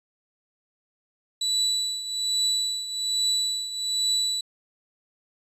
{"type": "tone with tremolo", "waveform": "35% pulse", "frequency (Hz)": 3951, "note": "B7", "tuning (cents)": 0, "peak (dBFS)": -18, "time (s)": [1.41, 4.41], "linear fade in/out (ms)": 5, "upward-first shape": "triangle", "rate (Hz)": 1.2, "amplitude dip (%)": 75, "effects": ["resampled to 32000 Hz"]}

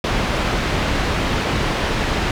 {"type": "low-pass noise", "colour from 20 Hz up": "pink", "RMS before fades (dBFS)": -20, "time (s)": [0.04, 2.31], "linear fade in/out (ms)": 2, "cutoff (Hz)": 3600, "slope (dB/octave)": 12, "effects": []}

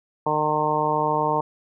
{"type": "harmonic tone", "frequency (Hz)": 152.3, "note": "D#3", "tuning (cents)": -37, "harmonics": [1, 2, 3, 4, 5, 6, 7], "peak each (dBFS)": [-31, -31, -27, -28, -29, -23, -27], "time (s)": [0.26, 1.41], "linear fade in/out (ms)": 5, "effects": []}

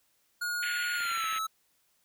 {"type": "tone with pitch glide", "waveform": "square", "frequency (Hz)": [1438, 1303.5], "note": ["F#6", "E6"], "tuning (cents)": [-50, -20], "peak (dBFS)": -31, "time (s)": [0.41, 1.47], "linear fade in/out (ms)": 10, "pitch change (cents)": -170, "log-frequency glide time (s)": [0.95, 1.27]}
{"type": "band-pass noise", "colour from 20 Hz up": "pink", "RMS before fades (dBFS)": -38, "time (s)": [0.62, 1.39], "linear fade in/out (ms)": 10, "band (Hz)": [1600, 3200], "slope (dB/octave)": 48}
{"type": "clicks", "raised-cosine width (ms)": 0.5, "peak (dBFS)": -35, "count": 7, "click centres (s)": [1.006, 1.054, 1.115, 1.175, 1.241, 1.326, 1.363]}
{"effects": ["white hiss -71 dBFS RMS until 2.04 s"]}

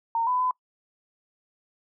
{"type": "tone with pitch steps", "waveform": "sine", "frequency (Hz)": [918, 1000, 1009], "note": ["A#5", "B5", "B5"], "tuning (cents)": [-27, 21, 37], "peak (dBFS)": -22, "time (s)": [0.15, 0.51], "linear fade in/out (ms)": 2, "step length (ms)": 120, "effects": ["noise-tail reverb RT60 0.1 s tail -24 dB re dry"]}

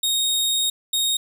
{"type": "tone pair in turn", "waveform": "sawtooth", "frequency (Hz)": [3729, 3729], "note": ["A#7", "A#7"], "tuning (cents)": [0, 0], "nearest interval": "unison", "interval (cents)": 0, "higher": "neither", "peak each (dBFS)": -16, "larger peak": "neither", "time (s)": [[0.03, 0.7], [0.93, 1.17]], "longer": "first", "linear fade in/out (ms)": 5, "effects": []}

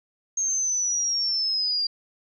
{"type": "linear sweep", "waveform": "sine", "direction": "down", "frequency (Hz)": [6460, 4750], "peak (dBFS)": -22, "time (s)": [0.37, 1.87], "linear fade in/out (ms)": 5, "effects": []}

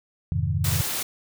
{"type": "chord", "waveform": "sine", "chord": "F minor seventh", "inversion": "none", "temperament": "equal", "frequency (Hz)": [87.31, 103.83, 130.81, 155.56], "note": ["F2", "Ab2", "C3", "Eb3"], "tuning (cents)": [0, 0, 0, 0], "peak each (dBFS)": [-26, -27, -28, -28], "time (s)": [0.32, 0.81], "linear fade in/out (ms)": 0}
{"type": "noise", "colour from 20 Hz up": "white", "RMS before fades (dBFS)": -28, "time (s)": [0.64, 1.03], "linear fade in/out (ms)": 5}
{"effects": []}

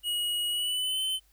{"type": "tone with pitch glide", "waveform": "square", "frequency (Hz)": [2901, 3061], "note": ["F#7", "G7"], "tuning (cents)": [-35, -42], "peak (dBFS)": -28, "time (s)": [0.03, 1.2], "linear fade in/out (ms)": 50, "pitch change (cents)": 93, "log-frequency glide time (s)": [0.49, 1], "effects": ["added 50 Hz sine -63 dBFS peak until 1.32 s", "white hiss -67 dBFS RMS until 1.32 s"]}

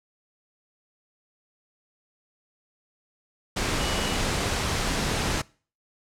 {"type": "tone in noise", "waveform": "sine", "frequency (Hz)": 2933, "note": "F#7", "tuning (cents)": -16, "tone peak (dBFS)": -35, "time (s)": [3.79, 4.17], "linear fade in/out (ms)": 10, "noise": "pink", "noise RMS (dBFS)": -26, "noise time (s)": [3.56, 5.42], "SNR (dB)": -12, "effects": ["noise-tail reverb RT60 0.4 s tail -23 dB re dry", "low-pass 8000 Hz 12 dB/octave"]}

